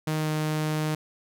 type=tone with pitch glide; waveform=sawtooth; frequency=155.56 to 154.31 Hz; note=D#3 to D#3; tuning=0 to -14 cents; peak=-21 dBFS; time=0.07-0.95 s; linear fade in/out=5 ms; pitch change=-14 cents; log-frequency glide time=0.18-0.3 s; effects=none